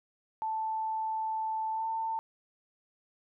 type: tone with pitch glide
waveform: sine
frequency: 880 to 894.9 Hz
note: A5 to A5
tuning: 0 to +29 cents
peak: -30 dBFS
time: 0.42-2.19 s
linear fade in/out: 0 ms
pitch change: +29 cents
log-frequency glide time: 1.72-1.86 s
effects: none